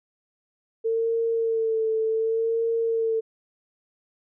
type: tone with vibrato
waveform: sine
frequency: 450 Hz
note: A4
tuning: 39 cents sharp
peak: -21 dBFS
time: 0.84-3.21 s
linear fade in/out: 20 ms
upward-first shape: sine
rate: 0.67 Hz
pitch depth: 31 cents each way
effects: none